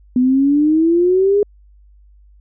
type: exponential sweep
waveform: sine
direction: up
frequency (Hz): 246.9 to 416.1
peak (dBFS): -10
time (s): 0.16-1.43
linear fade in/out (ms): 2
effects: added 50 Hz sine -44 dBFS peak until 2.4 s